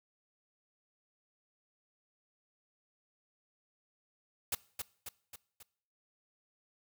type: noise with echo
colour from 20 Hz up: white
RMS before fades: -33 dBFS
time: 4.52-4.55 s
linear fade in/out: 5 ms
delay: 270 ms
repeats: 4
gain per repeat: -5 dB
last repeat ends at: 5.63 s
effects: noise-tail reverb RT60 0.6 s tail -22 dB re dry